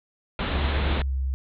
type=low-pass noise; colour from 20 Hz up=pink; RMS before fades=-28 dBFS; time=0.39-1.02 s; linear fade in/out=2 ms; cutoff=4000 Hz; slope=96 dB/octave
type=tone with pitch glide; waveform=sine; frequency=70.2 to 66.26 Hz; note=C#2 to C2; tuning=+22 to +22 cents; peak=-23 dBFS; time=0.52-1.34 s; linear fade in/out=0 ms; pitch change=-100 cents; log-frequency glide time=0.94-1.12 s
effects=none